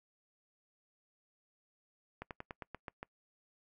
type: slowing click train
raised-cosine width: 0.5 ms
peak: -27 dBFS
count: 8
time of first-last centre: 2.22-3.03 s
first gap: 88 ms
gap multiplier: 1.09
effects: noise-tail reverb RT60 0.1 s tail -25 dB re dry